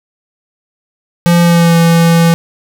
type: tone with pitch glide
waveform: square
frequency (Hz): 172 to 167.49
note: F3 to E3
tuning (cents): -26 to +28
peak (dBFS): -6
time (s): 1.26-2.34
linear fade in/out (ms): 0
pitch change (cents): -46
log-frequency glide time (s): 1.42-1.77
effects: none